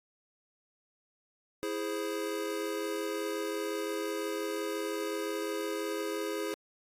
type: chord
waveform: square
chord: E augmented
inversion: none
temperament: equal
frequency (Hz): 329.6 / 415.3 / 523.3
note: E4 / G#4 / B#4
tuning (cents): 0 / 0 / 0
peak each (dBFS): -38 / -36 / -40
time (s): 1.63-6.54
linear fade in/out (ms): 0
effects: AAC 48 kbps